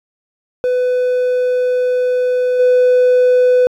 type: tone with level steps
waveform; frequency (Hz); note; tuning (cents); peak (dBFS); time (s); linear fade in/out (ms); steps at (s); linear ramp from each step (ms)
triangle; 500; B4; +21; -10 / -5; 0.64-3.67; 0; 2.59; 10
effects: tanh soft clip ceiling -2 dBFS